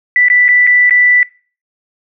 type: tone with dropouts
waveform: sine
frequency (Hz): 1975.5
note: B6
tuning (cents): 0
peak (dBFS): -6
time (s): 0.16-1.23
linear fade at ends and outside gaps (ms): 1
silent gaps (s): 0.284-0.3 / 0.482-0.488 / 0.668-0.673 / 0.896-0.908
effects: noise-tail reverb RT60 0.4 s tail -22 dB re dry